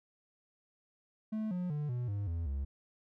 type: tone with pitch steps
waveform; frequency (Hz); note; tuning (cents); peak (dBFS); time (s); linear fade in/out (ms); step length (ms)
triangle; 217.2 / 179.51 / 148.35 / 122.61 / 101.33 / 83.74 / 69.21; A3 / F3 / D3 / B2 / G#2 / E2 / C#2; -22 / +48 / +18 / -12 / -42 / +28 / -2; -31; 1.32-2.65; 10; 190
effects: none